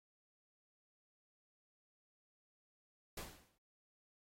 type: noise with exponential decay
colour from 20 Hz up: pink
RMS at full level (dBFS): -44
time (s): 3.17-3.58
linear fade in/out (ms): 5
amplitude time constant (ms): 88
effects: AAC 48 kbps